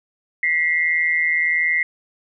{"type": "tone pair together", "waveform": "sine", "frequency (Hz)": [1949.6, 2111], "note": ["B6", "C7"], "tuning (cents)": [-23, 15], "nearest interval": "minor second", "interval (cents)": 138, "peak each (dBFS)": [-19, -19], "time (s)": [0.43, 1.83], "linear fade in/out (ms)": 2, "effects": []}